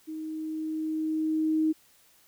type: tone with level ramp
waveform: sine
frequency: 314.1 Hz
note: D#4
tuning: 16 cents sharp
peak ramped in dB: -34 to -21 dBFS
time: 0.07-1.73 s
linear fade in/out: 20 ms
effects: white hiss -61 dBFS RMS until 2.27 s